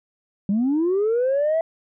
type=linear sweep; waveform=sine; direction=up; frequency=190 to 664 Hz; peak=-16 dBFS; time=0.49-1.61 s; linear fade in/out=2 ms; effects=tanh soft clip ceiling -15 dBFS